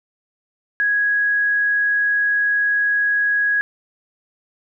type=tone; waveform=sine; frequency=1661.2 Hz; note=G#6; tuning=in tune; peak=-15 dBFS; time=0.8-3.61 s; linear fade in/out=0 ms; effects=none